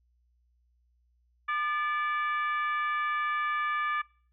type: harmonic tone with a mistuned harmonic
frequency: 579 Hz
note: D5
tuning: 25 cents flat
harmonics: 2 / 3 / 4 / 5 / 6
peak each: -29 / -33 / -37 / -48 / -51 dBFS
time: 1.48-4.02 s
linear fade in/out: 10 ms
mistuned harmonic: 2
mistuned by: +65 cents
effects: noise-tail reverb RT60 0.5 s tail -24 dB re dry + added 60 Hz sine -66 dBFS peak until 4.32 s